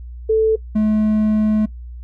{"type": "tone pair in turn", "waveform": ["sine", "triangle"], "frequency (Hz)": [440, 214.5], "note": ["A4", "A3"], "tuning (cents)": [0, -44], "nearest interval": "octave", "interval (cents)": 1244, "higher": "first", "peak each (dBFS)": -11, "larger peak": "neither", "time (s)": [[0.29, 0.56], [0.75, 1.66]], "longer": "second", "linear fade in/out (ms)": 10, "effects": ["noise-tail reverb RT60 0.1 s tail -20 dB re dry", "added 60 Hz sine -30 dBFS peak until 2.03 s"]}